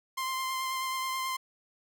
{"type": "tone with vibrato", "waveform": "sawtooth", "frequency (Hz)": 1046.5, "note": "C6", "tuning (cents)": 0, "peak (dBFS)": -27, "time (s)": [0.17, 1.37], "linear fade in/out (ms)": 10, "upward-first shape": "sine", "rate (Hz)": 9.3, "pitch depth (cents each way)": 15, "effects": []}